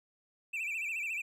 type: tone with vibrato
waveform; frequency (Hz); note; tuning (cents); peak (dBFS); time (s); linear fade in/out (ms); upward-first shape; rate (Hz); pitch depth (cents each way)
triangle; 2500; D#7; +8; -32; 0.53-1.22; 10; sine; 14; 140
effects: none